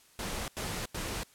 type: noise bursts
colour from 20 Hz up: pink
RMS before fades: -36 dBFS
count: 3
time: 0.19-1.234 s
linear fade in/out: 2 ms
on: 290 ms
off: 87 ms
effects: white hiss -61 dBFS RMS until 1.34 s + low-pass 12000 Hz 12 dB/octave